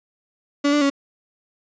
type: tone with pitch steps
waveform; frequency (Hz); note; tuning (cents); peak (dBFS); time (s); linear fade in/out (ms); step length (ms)
35% pulse; 286.4 / 293.6 / 279; D4 / D4 / C#4; -43 / 0 / +11; -14; 0.64-0.901; 10; 87
effects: resampled to 16000 Hz + 9-bit